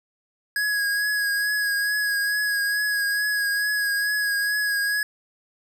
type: tone with vibrato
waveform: square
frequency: 1661.2 Hz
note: G#6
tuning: in tune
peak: -22 dBFS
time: 0.56-5.03 s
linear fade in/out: 2 ms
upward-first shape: triangle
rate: 2.3 Hz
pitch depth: 31 cents each way
effects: none